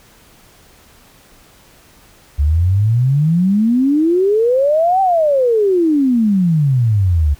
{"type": "exponential two-way sweep", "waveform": "sine", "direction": "up then down", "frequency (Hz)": [69.3, 784, 69.3], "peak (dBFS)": -10, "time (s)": [2.38, 7.35], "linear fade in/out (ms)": 20, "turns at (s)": 5.01, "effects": ["pink hiss -47 dBFS RMS until 7.39 s"]}